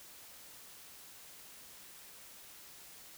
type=silence; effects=white hiss -54 dBFS RMS until 3.17 s